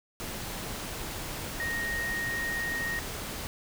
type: tone in noise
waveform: sine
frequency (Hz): 1864.7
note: A#6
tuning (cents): 0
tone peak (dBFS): -30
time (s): 1.6-2.99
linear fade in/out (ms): 0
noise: pink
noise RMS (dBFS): -37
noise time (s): 0.2-3.47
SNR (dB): +4
effects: none